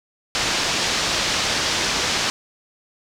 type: low-pass noise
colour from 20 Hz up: white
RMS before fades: -22 dBFS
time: 0.35-2.3 s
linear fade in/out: 0 ms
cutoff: 6000 Hz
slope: 24 dB/octave
effects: none